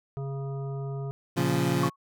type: harmonic tone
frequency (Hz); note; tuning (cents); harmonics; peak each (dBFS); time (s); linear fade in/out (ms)
137.2; C#3; -17; 1 / 3 / 5 / 7 / 9; -31 / -39 / -45 / -52 / -50; 0.17-1.11; 0
type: chord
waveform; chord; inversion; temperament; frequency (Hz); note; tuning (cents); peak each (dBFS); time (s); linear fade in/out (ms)
25% pulse; Bb minor; none; equal; 116.54 / 138.59 / 174.61; Bb2 / Db3 / F3; 0 / 0 / 0; -27 / -23 / -24; 1.36-1.9; 20
type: tone with exponential decay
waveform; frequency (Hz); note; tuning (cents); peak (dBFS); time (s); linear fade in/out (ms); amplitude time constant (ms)
sine; 1108.7; C#6; 0; -23; 1.83-1.96; 5; 27
effects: none